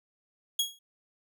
sawtooth tone with exponential decay, 3311 Hz, G#7, 6 cents flat, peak -19 dBFS, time 0.59-0.79 s, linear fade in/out 5 ms, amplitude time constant 42 ms, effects none

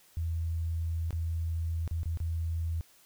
sine tone with dropouts, 82.41 Hz, E2, in tune, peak -29 dBFS, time 0.17-2.81 s, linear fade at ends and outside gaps 0 ms, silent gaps 1.107-1.128 / 1.877-1.911 / 2.032-2.057 / 2.173-2.202 s, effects white hiss -61 dBFS RMS until 3.05 s

